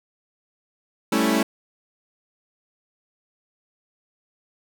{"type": "chord", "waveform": "sawtooth", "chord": "A dominant seventh", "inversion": "third", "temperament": "equal", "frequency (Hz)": [196, 220, 277.2, 329.6], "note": ["G3", "A3", "C#4", "E4"], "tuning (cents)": [0, 0, 0, 0], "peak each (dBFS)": [-23, -18, -20, -20], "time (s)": [1.12, 1.43], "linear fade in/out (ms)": 5, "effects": []}